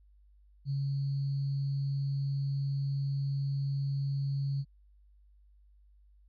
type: tone with sample-and-hold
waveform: sine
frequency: 138.59 Hz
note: C#3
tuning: in tune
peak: -29 dBFS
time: 0.65-4.65 s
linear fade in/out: 50 ms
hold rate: 4410 Hz
effects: added 50 Hz sine -58 dBFS peak until 6.28 s + resampled to 11025 Hz